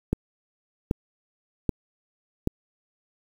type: click train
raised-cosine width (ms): 3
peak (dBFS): -9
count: 4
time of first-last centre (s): 0.13-2.474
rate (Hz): 1.28
effects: 7-bit

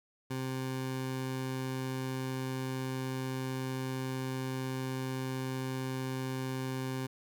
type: tone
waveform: 20% pulse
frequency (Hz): 130.81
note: C3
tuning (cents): 0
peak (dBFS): -29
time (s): 0.3-7.07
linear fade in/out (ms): 10
effects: none

